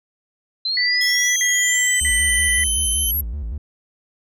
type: linear sweep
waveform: sine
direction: up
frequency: 4034 to 11670 Hz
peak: -19 dBFS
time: 0.65-3.21 s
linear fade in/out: 5 ms
type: tone bursts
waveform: sine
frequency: 1975.5 Hz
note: B6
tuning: in tune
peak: -18 dBFS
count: 3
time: 0.77-2.638 s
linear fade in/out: 2 ms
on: 590 ms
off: 49 ms
type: tone with pitch glide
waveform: sawtooth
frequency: 3322 to 3064 Hz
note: G#7 to G7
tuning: 0 to -40 cents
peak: -21 dBFS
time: 1.01-3.11 s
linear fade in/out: 2 ms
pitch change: -140 cents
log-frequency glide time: 1.29-1.97 s
type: tone with vibrato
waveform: triangle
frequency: 63.8 Hz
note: C2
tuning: 43 cents flat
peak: -22 dBFS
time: 2.01-3.58 s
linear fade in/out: 5 ms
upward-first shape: square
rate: 5.3 Hz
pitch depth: 230 cents each way
effects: none